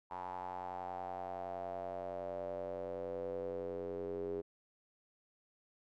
square tone with band-pass filter sweep, 45.34 Hz, F#1, 34 cents flat, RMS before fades -42 dBFS, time 0.1-4.42 s, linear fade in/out 20 ms, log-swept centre 910 to 410 Hz, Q 6.9, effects none

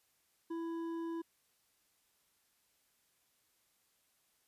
sine tone with hard clipping, 331.8 Hz, E4, 11 cents sharp, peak -39 dBFS, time 0.5-1.22 s, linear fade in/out 10 ms, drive 7 dB, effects white hiss -75 dBFS RMS until 4.47 s + resampled to 32000 Hz

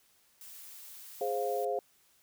blue noise, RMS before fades -49 dBFS, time 0.41-1.65 s, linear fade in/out 2 ms
sine chord, F minor, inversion first, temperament equal with one note detuned, 415.3 / 525.7 / 698.5 Hz, Ab4 / C5 / F5, 0 / +8 / 0 cents, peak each -34 dBFS, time 1.21-1.79 s, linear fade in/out 2 ms
effects white hiss -67 dBFS RMS until 2.22 s

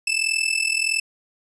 sawtooth tone with amplitude modulation, 2637 Hz, E7, in tune, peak -13 dBFS, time 0.07-1 s, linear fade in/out 5 ms, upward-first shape sine, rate 41.5 Hz, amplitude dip 80%, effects resampled to 24000 Hz

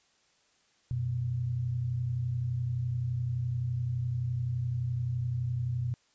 sine tone pair together, 91.75 / 123.47 Hz, F#2 / B2, -14 / 0 cents, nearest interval perfect fourth, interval 514 cents, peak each -37 / -29 dBFS, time 0.91-5.94 s, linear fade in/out 0 ms, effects white hiss -68 dBFS RMS until 6.14 s + resampled to 16000 Hz

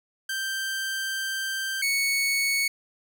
sawtooth tone pair in turn, 1568 / 2217 Hz, G6 / C#7, 0 / 0 cents, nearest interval tritone, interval 600 cents, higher second, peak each -24 / -19 dBFS, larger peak second, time 0.29-1.82 / 1.82-2.68 s, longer first, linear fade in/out 5 ms, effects none

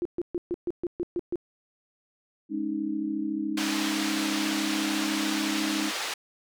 sine tone bursts, 349.2 Hz, F4, in tune, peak -25 dBFS, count 9, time 0.02-1.357 s, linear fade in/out 0 ms, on 33 ms, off 130 ms
sine chord, Ab suspended fourth, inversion none, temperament equal, 207.7 / 277.2 / 311.1 Hz, Ab3 / Db4 / Eb4, 0 / 0 / 0 cents, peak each -34 / -33 / -29 dBFS, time 2.49-5.92 s, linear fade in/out 50 ms
white band-pass noise, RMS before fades -32 dBFS, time 3.57-6.14 s, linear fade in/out 5 ms, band 440 to 4600 Hz, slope 12 dB/octave
effects none

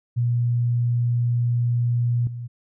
sine tone with level steps, 120 Hz, B2, 49 cents flat, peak -18 / -29 dBFS, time 0.16-2.48 s, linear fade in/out 20 ms, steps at 2.27 s, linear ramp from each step 2 ms, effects none

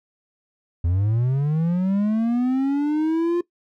triangle linear sweep, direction up, 81.6 to 351.9 Hz, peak -16 dBFS, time 0.84-3.41 s, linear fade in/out 5 ms, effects noise-tail reverb RT60 0.1 s tail -19 dB re dry

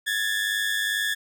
30% pulse tone pair together, 1671.7 / 1774 Hz, G#6 / A6, +11 / +14 cents, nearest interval minor second, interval 103 cents, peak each -24 / -24 dBFS, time 0.06-1.15 s, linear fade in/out 20 ms, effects none

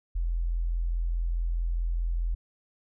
sine tone, 42.37 Hz, E1, 48 cents sharp, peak -25 dBFS, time 0.15-2.35 s, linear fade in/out 10 ms, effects none

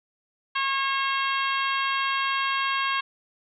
harmonic tone, 543 Hz, C#5, 36 cents flat, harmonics 2 / 3 / 4 / 5 / 6 / 7 / 8, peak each -26 / -30 / -33 / -31 / -33 / -40 / -41 dBFS, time 0.55-3.01 s, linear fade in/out 10 ms, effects none

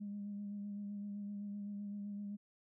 sine tone with vibrato, 203.7 Hz, G#3, 33 cents flat, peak -40 dBFS, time 0-2.37 s, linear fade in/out 20 ms, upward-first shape sine, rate 7.8 Hz, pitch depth 22 cents each way, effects tanh soft clip ceiling -36 dBFS

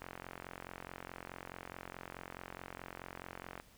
click train, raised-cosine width 0.5 ms, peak -29 dBFS, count 161, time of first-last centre 0.02-3.599 s, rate 44.7 Hz, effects pink hiss -63 dBFS RMS until 3.77 s

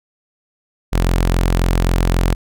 sawtooth tone, 43.73 Hz, F1, 3 cents sharp, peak -9 dBFS, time 0.92-2.35 s, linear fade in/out 20 ms, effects none

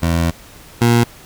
20% pulse tone pair in turn, 83.7 / 118.37 Hz, E2 / A#2, +27 / +27 cents, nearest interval tritone, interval 600 cents, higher second, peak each -9 / -5 dBFS, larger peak second, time 0.02-0.31 / 0.81-1.04 s, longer first, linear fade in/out 10 ms, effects pink hiss -41 dBFS RMS until 1.25 s

